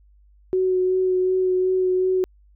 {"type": "tone with vibrato", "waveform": "sine", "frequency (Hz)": 370.7, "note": "F#4", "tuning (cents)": 3, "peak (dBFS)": -17, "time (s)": [0.53, 2.24], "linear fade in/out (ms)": 0, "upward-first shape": "sine", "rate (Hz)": 2.7, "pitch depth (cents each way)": 14, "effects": ["added 50 Hz sine -51 dBFS peak until 2.55 s"]}